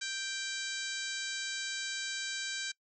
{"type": "harmonic tone", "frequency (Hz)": 784, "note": "G5", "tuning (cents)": 0, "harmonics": [2, 3, 4, 5, 6, 7, 8, 9, 10], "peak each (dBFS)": [-40, -45, -45, -42, -45, -49, -45, -47, -49], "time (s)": [0.01, 2.72], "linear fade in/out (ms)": 10, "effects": ["noise-tail reverb RT60 0.1 s tail -22 dB re dry"]}